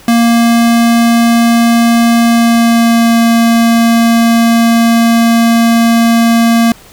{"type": "tone with pitch glide", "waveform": "square", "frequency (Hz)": [233.1, 231], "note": ["A#3", "A#3"], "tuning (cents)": [0, -16], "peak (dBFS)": -6, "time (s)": [0.08, 6.72], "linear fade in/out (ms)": 2, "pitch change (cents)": -16, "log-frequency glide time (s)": [2.22, 3.18], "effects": ["pink hiss -38 dBFS RMS until 6.92 s"]}